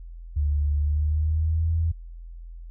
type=tone with pitch glide; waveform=sine; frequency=73.1 to 82.05 Hz; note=D2 to E2; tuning=-7 to -8 cents; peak=-20 dBFS; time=0.36-1.92 s; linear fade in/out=10 ms; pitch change=+199 cents; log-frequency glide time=0.77-1.71 s; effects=added 42 Hz sine -37 dBFS peak until 2.7 s